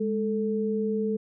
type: tone pair together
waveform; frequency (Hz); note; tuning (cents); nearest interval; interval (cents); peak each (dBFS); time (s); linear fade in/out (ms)
sine; 207.7 / 440; G#3 / A4; 0 / 0; octave + minor second; 1300; -27; 0-1.17; 10
effects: none